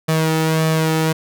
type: tone with flanger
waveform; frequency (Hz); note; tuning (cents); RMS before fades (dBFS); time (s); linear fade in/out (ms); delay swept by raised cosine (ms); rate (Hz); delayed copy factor
sawtooth; 159.3; D#3; +41; -17; 0.08-1.13; 10; 1.7 to 2.27; 1.7; +0.55
effects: none